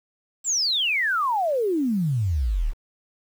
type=exponential sweep; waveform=sine; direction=down; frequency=7800 to 30.74 Hz; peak=-20 dBFS; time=0.44-2.74 s; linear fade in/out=50 ms; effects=8-bit